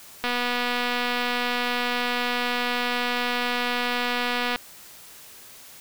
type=click train; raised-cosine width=0.3 ms; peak=-10 dBFS; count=1055; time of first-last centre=0.24-4.56 s; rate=244 Hz; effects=white hiss -46 dBFS RMS until 5.8 s